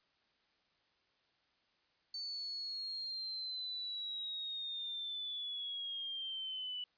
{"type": "linear sweep", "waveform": "sine", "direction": "down", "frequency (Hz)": [4512, 2958], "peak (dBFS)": -39, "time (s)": [2.14, 6.84], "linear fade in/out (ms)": 2, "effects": ["white hiss -75 dBFS RMS until 6.97 s", "resampled to 11025 Hz"]}